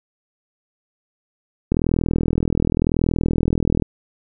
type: click train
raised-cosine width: 3 ms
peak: -5 dBFS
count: 87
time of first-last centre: 1.72-3.823 s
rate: 40.9 Hz
effects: none